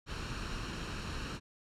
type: noise with comb filter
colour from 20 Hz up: pink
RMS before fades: -39 dBFS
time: 0.06-1.4 s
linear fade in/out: 50 ms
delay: 0.72 ms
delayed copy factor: +0.55
effects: low-pass 5000 Hz 12 dB/octave